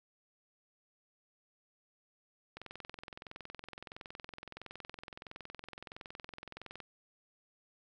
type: click train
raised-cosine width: 0.3 ms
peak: -29 dBFS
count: 92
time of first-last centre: 2.57-6.803 s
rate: 21.5 Hz
effects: none